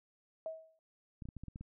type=tone with exponential decay; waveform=sine; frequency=642 Hz; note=E5; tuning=46 cents flat; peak=-35 dBFS; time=0.46-0.79 s; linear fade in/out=1 ms; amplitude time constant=71 ms
type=clicks; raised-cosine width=5 ms; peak=-33 dBFS; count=8; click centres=1.222 / 1.255 / 1.288 / 1.367 / 1.436 / 1.483 / 1.559 / 1.61 s
effects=none